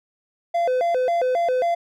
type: tone with vibrato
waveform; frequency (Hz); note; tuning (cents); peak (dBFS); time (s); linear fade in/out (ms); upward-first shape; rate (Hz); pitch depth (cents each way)
triangle; 590; D5; +8; -16; 0.54-1.75; 10; square; 3.7; 260
effects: none